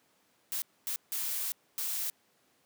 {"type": "noise bursts at uneven times", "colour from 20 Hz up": "blue", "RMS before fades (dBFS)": -34, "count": 4, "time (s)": [[0.52, 0.62], [0.87, 0.96], [1.12, 1.52], [1.78, 2.1]], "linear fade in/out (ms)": 0, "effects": ["pink hiss -69 dBFS RMS until 2.65 s", "high-pass 200 Hz 12 dB/octave"]}